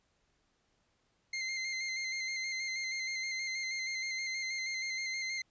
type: tone with vibrato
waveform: sawtooth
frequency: 2093 Hz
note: C7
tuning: in tune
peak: -31 dBFS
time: 1.33-5.42 s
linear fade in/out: 5 ms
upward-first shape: square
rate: 6.3 Hz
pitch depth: 22 cents each way
effects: pink hiss -75 dBFS RMS until 5.5 s + resampled to 16000 Hz